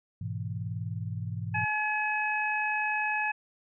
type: chord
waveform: sine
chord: E major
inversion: first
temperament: equal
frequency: 103.83 / 123.47 / 164.81 Hz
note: G#2 / B2 / E3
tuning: 0 / 0 / 0 cents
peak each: -34 / -37 / -38 dBFS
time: 0.21-1.65 s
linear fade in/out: 5 ms
type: harmonic tone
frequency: 850 Hz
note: G#5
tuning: 40 cents sharp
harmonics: 1 / 2 / 3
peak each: -31 / -31 / -31 dBFS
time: 1.54-3.32 s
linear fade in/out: 10 ms
effects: none